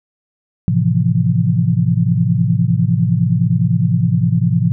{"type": "chord", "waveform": "sine", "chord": "F major seventh", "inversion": "first", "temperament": "equal", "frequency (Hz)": [110, 130.81, 164.81, 174.61], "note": ["A2", "C3", "E3", "F3"], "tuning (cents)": [0, 0, 0, 0], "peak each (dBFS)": -17, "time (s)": [0.68, 4.72], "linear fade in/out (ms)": 0, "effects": []}